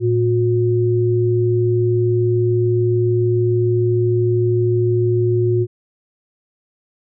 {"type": "tone pair together", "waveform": "sine", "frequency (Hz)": [113.39, 360], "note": ["A#2", "F#4"], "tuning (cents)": [-47, -47], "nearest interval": "octave + minor sixth", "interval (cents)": 2000, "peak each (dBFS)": -16, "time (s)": [0, 5.67], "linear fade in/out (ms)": 50, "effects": []}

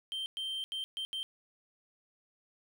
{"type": "tone bursts at uneven times", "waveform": "triangle", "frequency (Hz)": 3136, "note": "G7", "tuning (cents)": 0, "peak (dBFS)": -33, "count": 5, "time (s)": [[0.12, 0.26], [0.37, 0.64], [0.72, 0.84], [0.97, 1.05], [1.13, 1.23]], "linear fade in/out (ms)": 0, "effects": ["12-bit"]}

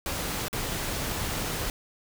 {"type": "noise with dropouts", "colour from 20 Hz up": "pink", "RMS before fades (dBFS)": -31, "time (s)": [0.06, 1.7], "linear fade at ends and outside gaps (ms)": 1, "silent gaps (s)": [0.483, 0.529], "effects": []}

